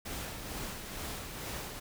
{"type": "noise with tremolo", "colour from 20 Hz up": "pink", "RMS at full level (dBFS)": -39, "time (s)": [0.05, 1.8], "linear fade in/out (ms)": 10, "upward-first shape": "sine", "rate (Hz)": 2.2, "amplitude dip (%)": 40, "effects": []}